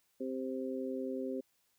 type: harmonic tone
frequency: 130.81 Hz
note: C3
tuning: in tune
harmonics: 2 / 3 / 4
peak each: -38 / -40 / -41 dBFS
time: 0.2-1.41 s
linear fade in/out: 10 ms
effects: white hiss -75 dBFS RMS until 1.78 s